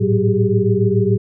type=tone cluster; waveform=sine; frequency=106.8 / 113.9 / 189.9 / 390 / 409.5 Hz; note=G#2 / A#2 / F#3 / G4 / G#4; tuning=+49 / -40 / +45 / -9 / -24 cents; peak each=-19 dBFS; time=0-1.18 s; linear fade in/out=20 ms; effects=none